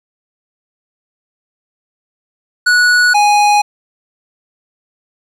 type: tone pair in turn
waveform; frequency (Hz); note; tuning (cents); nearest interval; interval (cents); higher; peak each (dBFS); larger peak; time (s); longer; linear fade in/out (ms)
square; 1468 / 828.7; F#6 / G#5; -14 / -4; minor seventh; 990; first; -8; neither; 2.66-3.14 / 3.14-3.62; neither; 10
effects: low-pass 8000 Hz 12 dB/octave + 8-bit